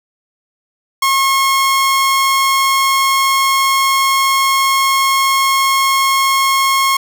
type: tone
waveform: sawtooth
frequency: 1083 Hz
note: C#6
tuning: 41 cents flat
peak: -7 dBFS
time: 1.02-6.97 s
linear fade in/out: 5 ms
effects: none